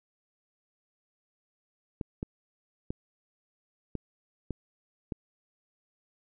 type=clicks; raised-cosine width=3 ms; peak=-20 dBFS; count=6; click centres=2.012 / 2.229 / 2.905 / 3.953 / 4.507 / 5.122 s; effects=none